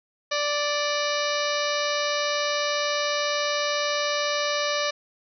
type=harmonic tone with a mistuned harmonic; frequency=586 Hz; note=D5; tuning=4 cents flat; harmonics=1 / 2 / 3 / 4 / 5 / 6 / 7 / 8 / 9 / 10; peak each=-27 / -30 / -32 / -33 / -34 / -35 / -35 / -36 / -37 / -37 dBFS; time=0.31-4.91 s; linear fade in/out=10 ms; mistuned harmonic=6; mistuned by=+92 cents; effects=none